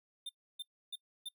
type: tone bursts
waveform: square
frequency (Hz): 3600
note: A7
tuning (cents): +39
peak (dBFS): -40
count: 4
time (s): 0.26-1.288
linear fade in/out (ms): 5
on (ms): 32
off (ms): 300
effects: noise-tail reverb RT60 0.1 s tail -22 dB re dry